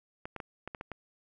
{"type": "clicks", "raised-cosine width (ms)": 0.5, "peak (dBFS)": -24, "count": 7, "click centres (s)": [0.255, 0.363, 0.402, 0.676, 0.748, 0.811, 0.917], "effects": []}